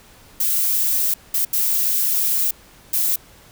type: noise bursts at uneven times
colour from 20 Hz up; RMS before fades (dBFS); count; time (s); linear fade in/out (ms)
violet; -19; 4; 0.4-1.14 / 1.34-1.45 / 1.53-2.51 / 2.93-3.16; 5
effects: pink hiss -48 dBFS RMS until 3.51 s